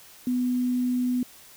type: tone with quantisation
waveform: sine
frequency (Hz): 248.9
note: B3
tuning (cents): +14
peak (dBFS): -22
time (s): 0.27-1.23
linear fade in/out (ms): 2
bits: 8
effects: white hiss -50 dBFS RMS until 1.56 s